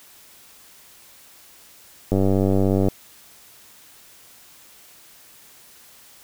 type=click train; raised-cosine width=2 ms; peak=-7 dBFS; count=75; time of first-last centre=2.12-2.884 s; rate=96.8 Hz; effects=white hiss -49 dBFS RMS until 6.23 s